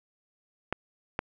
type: clicks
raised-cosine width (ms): 0.5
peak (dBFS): -13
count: 2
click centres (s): 0.726 / 1.191
effects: none